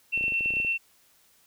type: tone with tremolo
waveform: sine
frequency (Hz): 2700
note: E7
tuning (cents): +41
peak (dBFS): -23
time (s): 0.12-0.78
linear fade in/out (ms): 20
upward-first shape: square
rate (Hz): 9.1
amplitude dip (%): 25
type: clicks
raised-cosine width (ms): 2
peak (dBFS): -28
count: 12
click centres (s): 0.176 / 0.21 / 0.24 / 0.281 / 0.322 / 0.408 / 0.459 / 0.506 / 0.538 / 0.569 / 0.601 / 0.648
effects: white hiss -62 dBFS RMS until 1.46 s